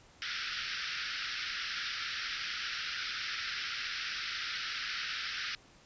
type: band-pass noise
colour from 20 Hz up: pink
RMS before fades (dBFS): -38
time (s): 0.22-5.55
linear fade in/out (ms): 0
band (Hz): 1300 to 5600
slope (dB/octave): 96
effects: pink hiss -60 dBFS RMS until 5.85 s + resampled to 16000 Hz